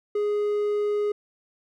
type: tone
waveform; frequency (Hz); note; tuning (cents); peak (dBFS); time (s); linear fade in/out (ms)
triangle; 415.3; G#4; 0; -20; 0.15-1.12; 5
effects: none